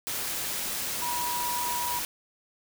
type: tone in noise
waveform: sine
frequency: 968 Hz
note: B5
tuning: 35 cents flat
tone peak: -30 dBFS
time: 1.02-1.99 s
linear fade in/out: 0 ms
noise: white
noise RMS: -32 dBFS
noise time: 0.07-2.05 s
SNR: -1 dB
effects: none